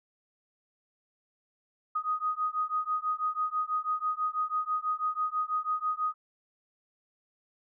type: beating tone pair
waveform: sine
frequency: 1244.5 / 1250.6 Hz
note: D#6 / D#6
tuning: 0 / +8 cents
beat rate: 6.1 Hz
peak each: -31 dBFS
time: 1.95-6.14 s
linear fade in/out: 10 ms
effects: none